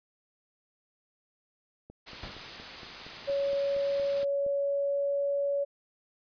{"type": "click train", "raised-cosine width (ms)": 2, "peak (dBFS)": -34, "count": 12, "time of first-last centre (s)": [1.9, 4.464], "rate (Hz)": 4.29}
{"type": "noise", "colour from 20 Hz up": "white", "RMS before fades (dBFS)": -41, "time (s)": [2.06, 4.25], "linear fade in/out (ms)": 20}
{"type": "noise with exponential decay", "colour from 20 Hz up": "pink", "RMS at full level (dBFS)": -37, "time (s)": [2.23, 2.52], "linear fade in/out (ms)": 2, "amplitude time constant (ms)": 61}
{"type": "tone with pitch glide", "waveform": "sine", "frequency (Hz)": [559, 564.2], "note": ["C#5", "C#5"], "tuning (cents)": [14, 30], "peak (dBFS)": -26, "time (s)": [3.27, 5.65], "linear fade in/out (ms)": 20, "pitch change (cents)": 16, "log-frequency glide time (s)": [3.48, 5.33]}
{"effects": ["resampled to 11025 Hz"]}